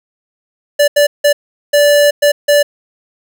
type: tone bursts at uneven times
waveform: square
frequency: 582 Hz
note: D5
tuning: 16 cents flat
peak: -7 dBFS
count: 6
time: 0.79-0.88 / 0.96-1.07 / 1.24-1.33 / 1.73-2.11 / 2.22-2.32 / 2.48-2.63 s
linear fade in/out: 10 ms
effects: none